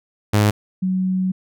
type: tone pair in turn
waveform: sawtooth / sine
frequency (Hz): 104.6 / 186.38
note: G#2 / F#3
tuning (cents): +13 / +13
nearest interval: minor seventh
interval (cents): 1000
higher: second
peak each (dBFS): -9 / -17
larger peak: first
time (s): 0.33-0.51 / 0.82-1.32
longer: second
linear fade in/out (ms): 10
effects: none